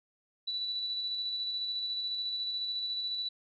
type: tone with tremolo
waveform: sine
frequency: 3955 Hz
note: B7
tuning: 2 cents sharp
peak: -31 dBFS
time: 0.47-3.29 s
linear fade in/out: 10 ms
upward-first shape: square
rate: 14 Hz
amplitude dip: 25%
effects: none